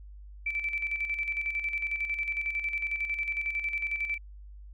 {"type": "tone with tremolo", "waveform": "sine", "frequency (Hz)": 2325, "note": "D7", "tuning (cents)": -18, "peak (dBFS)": -27, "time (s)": [0.46, 4.18], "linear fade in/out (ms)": 5, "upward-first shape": "square", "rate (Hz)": 11, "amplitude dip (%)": 55, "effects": ["added 50 Hz sine -44 dBFS peak until 4.73 s"]}